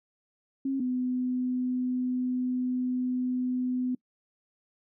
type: tone pair in turn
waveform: sine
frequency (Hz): 270 / 251.9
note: C#4 / B3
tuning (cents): -45 / +34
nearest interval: minor second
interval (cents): 121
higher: first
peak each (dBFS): -26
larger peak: neither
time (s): 0.65-0.8 / 0.8-3.95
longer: second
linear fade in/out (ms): 5
effects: noise-tail reverb RT60 0.1 s tail -24 dB re dry